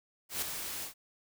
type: noise with ADSR envelope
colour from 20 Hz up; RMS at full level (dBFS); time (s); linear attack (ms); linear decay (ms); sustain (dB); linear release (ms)
white; -32; 0.29-0.94; 130; 7; -7; 110
effects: none